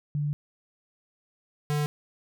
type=tone pair in turn; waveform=sine / square; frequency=146.83 / 148.19 Hz; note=D3 / D3; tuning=0 / +16 cents; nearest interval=unison; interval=16 cents; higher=second; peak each=-25 dBFS; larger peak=neither; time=0.15-0.33 / 1.7-1.86 s; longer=first; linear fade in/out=0 ms; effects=none